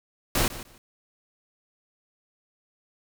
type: noise with echo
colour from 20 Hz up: pink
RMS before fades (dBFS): -23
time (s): 0.35-0.48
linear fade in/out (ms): 2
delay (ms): 150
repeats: 2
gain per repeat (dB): -15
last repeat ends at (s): 0.78
effects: none